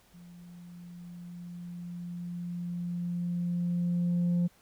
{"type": "tone with level ramp", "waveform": "sine", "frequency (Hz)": 174.61, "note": "F3", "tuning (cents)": 0, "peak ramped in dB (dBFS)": [-48, -21], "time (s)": [0.13, 4.48], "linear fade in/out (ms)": 20, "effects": ["tanh soft clip ceiling -23 dBFS", "pink hiss -63 dBFS RMS until 4.61 s"]}